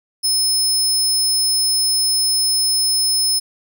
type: tone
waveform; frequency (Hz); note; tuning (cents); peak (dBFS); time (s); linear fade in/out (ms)
25% pulse; 5200; E8; -24; -10; 0.23-3.4; 20
effects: none